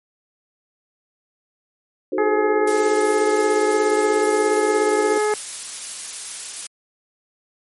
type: chord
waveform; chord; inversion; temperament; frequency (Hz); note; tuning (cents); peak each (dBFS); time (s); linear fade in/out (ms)
sine; D# diminished seventh; none; equal; 311.1 / 370 / 440 / 523.3; D#4 / F#4 / A4 / C5; 0 / 0 / 0 / 0; -26 / -24 / -27 / -27; 2.12-5.18; 5
type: harmonic tone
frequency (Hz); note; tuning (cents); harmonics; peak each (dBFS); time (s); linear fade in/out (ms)
423.1; G#4; +32; 1 / 2 / 3 / 4 / 5; -18 / -24 / -28 / -30 / -32; 2.18-5.34; 2
type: noise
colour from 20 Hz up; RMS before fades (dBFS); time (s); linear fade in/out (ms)
blue; -28; 2.67-6.67; 5
effects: MP3 48 kbps

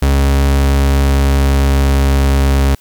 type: tone with pitch glide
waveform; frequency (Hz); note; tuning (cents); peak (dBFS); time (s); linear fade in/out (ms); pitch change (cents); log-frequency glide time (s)
40% pulse; 69 to 68.48; C#2 to C#2; -7 to -20; -8; 0.02-2.75; 5; -13; 0.61-2.26
effects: white hiss -49 dBFS RMS until 2.8 s

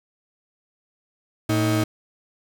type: tone pair together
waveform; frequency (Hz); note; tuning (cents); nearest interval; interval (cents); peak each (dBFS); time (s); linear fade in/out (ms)
35% pulse; 111.9 / 316.5; A2 / D#4; +30 / +30; octave + tritone; 1800; -20; 1.49-1.84; 5
effects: none

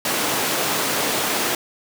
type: high-pass noise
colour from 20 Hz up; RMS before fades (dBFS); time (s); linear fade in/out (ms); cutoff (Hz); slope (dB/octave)
pink; -22; 0.05-1.55; 2; 280; 12
effects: none

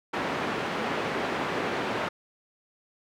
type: band-pass noise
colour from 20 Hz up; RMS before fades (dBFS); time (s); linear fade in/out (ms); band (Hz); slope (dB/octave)
pink; -30; 0.13-2.09; 10; 240 to 2200; 12
effects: none

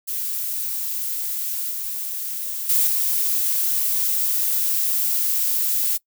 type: noise with level steps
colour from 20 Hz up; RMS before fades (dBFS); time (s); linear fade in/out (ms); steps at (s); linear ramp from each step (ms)
violet; -26 / -28 / -18 / -21; 0.07-5.98; 20; 1.71 / 2.69 / 2.87; 5
effects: noise-tail reverb RT60 0.1 s tail -23 dB re dry

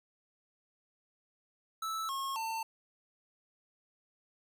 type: tone with pitch steps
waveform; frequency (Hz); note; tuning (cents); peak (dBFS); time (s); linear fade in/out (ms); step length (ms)
square; 1313 / 1085.1 / 896.8; E6 / C#6 / A5; -7 / -37 / +33; -35; 1.82-2.63; 5; 270
effects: none

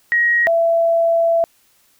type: tone pair in turn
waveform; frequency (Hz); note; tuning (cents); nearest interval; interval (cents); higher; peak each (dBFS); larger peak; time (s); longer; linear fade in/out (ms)
sine; 1891 / 668.6; A#6 / E5; +24 / +24; octave + tritone; 1800; first; -12; neither; 0.12-0.47 / 0.47-1.44; second; 0
effects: white hiss -57 dBFS RMS until 1.99 s

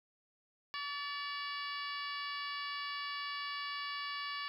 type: harmonic tone with a mistuned harmonic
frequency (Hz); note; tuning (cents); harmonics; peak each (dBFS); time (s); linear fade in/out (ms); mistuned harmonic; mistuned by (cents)
571; D5; -49; 2 / 3 / 4 / 5 / 6 / 7 / 8 / 9; -42 / -44 / -47 / -47 / -50 / -52 / -48 / -55; 0.74-4.48; 0; 3; +35
effects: 12-bit

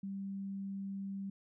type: tone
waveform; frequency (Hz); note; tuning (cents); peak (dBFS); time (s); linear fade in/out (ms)
sine; 196; G3; 0; -38; 0.03-1.3; 5
effects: none

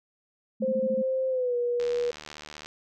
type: tone bursts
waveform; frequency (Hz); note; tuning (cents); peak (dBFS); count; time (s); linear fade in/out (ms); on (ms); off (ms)
sine; 218.5; A3; -12; -28; 6; 0.6-1.022; 10; 52; 22
type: tone with pitch glide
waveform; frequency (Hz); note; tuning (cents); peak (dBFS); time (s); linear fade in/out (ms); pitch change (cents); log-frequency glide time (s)
sine; 523.3 to 482.6; C5 to B4; 0 to -40; -24; 0.62-2.11; 5; -140; 1.29-1.56
type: click train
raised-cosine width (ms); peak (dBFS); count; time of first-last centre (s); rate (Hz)
0.2; -23; 66; 1.8-2.66; 75.6
effects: none

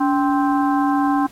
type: harmonic tone with a mistuned harmonic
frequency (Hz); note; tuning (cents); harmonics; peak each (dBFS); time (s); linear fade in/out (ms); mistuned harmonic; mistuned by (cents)
261.6; C4; 0; 1 / 3 / 4 / 5 / 6; -17 / -21 / -23 / -33 / -32; 0-1.27; 10; 1; +150
effects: pink hiss -48 dBFS RMS until 1.31 s + AAC 48 kbps

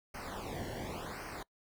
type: noise with flanger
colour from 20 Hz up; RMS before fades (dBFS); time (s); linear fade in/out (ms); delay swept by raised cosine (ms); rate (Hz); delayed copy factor
brown; -42; 0.14-1.43; 5; 0.27 to 0.82; 0.9; -0.9
effects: noise-tail reverb RT60 0.1 s tail -23 dB re dry

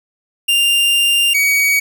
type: tone pair in turn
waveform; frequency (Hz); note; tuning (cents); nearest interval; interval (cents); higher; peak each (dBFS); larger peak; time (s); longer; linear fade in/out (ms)
45% pulse; 2794 / 2256; F7 / C#7; 0 / +30; major third; 370; first; -11; neither; 0.48-1.34 / 1.34-1.8; first; 10
effects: none

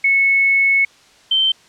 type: tone pair in turn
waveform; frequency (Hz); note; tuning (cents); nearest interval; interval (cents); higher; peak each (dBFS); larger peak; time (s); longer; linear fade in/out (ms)
sine; 2200 / 3111; C#7 / G7; -14 / -14; tritone; 600; second; -11 / -12; first; 0.04-0.85 / 1.31-1.52; first; 5
effects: white hiss -49 dBFS RMS until 1.68 s + low-pass 6000 Hz 12 dB/octave

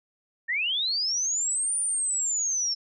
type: linear two-way sweep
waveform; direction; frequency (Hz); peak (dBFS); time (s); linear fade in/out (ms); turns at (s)
sine; up then down; 1760 to 9397 to 5330; -24; 0.48-2.75; 20; 1.78
effects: none

